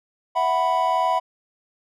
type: chord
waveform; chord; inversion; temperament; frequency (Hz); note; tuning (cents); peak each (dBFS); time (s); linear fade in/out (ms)
triangle; E suspended second; none; just; 659.3 / 741.7 / 988.9; E5 / F#5 / B5; 0 / +4 / +2; -23 / -21 / -19; 0.35-1.2; 20
effects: none